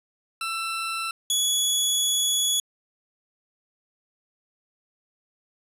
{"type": "tone pair in turn", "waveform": "20% pulse", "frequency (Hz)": [1337, 3384], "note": ["E6", "G#7"], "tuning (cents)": [24, 32], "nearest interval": "octave + major third", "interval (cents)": 1608, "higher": "second", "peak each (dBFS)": [-22, -15], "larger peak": "second", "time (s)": [[0.41, 1.11], [1.3, 2.6]], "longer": "second", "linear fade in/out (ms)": 2, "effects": ["resampled to 32000 Hz", "9-bit"]}